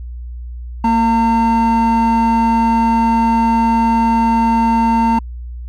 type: tone pair together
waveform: triangle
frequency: 229.9 / 910 Hz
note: A#3 / A#5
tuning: -24 / -42 cents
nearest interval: 2 octaves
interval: 2382 cents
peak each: -10 dBFS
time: 0.84-5.19 s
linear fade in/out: 5 ms
effects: tanh soft clip ceiling -6 dBFS + added 60 Hz sine -25 dBFS peak until 5.68 s